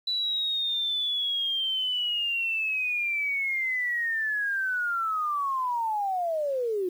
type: linear sweep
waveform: sine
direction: down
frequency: 3975 to 349.2 Hz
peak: -25 dBFS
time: 0.07-6.89 s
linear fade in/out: 5 ms
effects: 9-bit